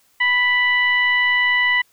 sine tone with frequency modulation, 1975.5 Hz, B6, in tune, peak -14 dBFS, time 0.2-1.82 s, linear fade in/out 10 ms, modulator 989 Hz, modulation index 0.63, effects white hiss -59 dBFS RMS until 1.92 s

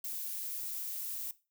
violet noise, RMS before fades -39 dBFS, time 0.04-1.31 s, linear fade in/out 2 ms, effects noise-tail reverb RT60 0.3 s tail -18 dB re dry

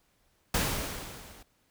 pink noise with level ramp, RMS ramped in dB -26 to -53 dBFS, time 0.54-1.43 s, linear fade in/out 5 ms, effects pink hiss -70 dBFS RMS until 1.7 s

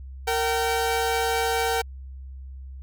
sawtooth tone pair together, 460.5 / 769 Hz, A#4 / G5, -21 / -33 cents, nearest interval major sixth, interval 888 cents, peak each -21 dBFS, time 0.27-1.82 s, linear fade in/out 10 ms, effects added 66 Hz sine -36 dBFS peak until 2.82 s

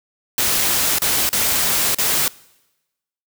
white noise with dropouts, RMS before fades -18 dBFS, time 0.38-2.28 s, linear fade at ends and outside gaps 1 ms, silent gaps 0.985-1.019 / 1.291-1.329 / 1.947-1.985 s, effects noise-tail reverb RT60 1.0 s tail -23 dB re dry

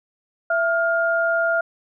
sine tone pair together, 666 / 1410 Hz, E5 / F6, +18 / +16 cents, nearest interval octave + minor second, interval 1298 cents, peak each -20 dBFS, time 0.5-1.61 s, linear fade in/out 5 ms, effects none

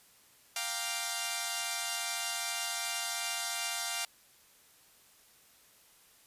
5% pulse chord, G minor seventh, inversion third, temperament equal, 698.5 / 784 / 932.3 / 1174.7 Hz, F5 / G5 / Bb5 / D6, 0 / 0 / 0 / 0 cents, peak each -25 / -28 / -29 / -30 dBFS, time 0.56-4.05 s, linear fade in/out 2 ms, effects white hiss -62 dBFS RMS until 6.26 s + resampled to 32000 Hz

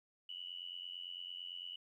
sine tone with amplitude modulation, 2952 Hz, F#7, 5 cents flat, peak -40 dBFS, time 0.29-1.76 s, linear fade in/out 5 ms, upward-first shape sine, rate 88.9 Hz, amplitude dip 90%, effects 13-bit

